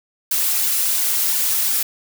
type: noise with flanger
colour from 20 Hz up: blue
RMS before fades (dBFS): -19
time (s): 0.31-1.83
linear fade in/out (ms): 5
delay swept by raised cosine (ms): 1.5 to 6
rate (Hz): 2.9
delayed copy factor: -0.8
effects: none